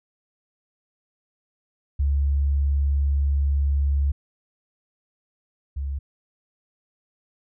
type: tone pair in turn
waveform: sine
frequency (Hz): 70.3 / 69.37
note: C#2 / C#2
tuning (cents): +25 / +2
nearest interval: unison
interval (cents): 23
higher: first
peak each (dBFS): -18 / -25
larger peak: first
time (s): 1.99-4.12 / 5.76-5.99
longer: first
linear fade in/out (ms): 10
effects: none